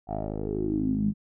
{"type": "tone with low-pass filter sweep", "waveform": "10% pulse", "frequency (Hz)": 52.4, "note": "G#1", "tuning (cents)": 16, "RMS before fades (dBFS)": -28, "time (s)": [0.07, 1.14], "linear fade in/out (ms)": 50, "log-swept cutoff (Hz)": [740, 190], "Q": 8.2, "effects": []}